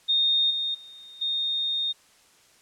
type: tone with level steps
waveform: sine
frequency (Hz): 3680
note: A#7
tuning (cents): -23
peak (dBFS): -19 / -25 / -43 / -24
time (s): 0.08-1.93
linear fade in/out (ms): 20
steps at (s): 0.5 / 0.74 / 1.21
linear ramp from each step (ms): 10
effects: white hiss -58 dBFS RMS until 2.61 s + low-pass 9000 Hz 12 dB/octave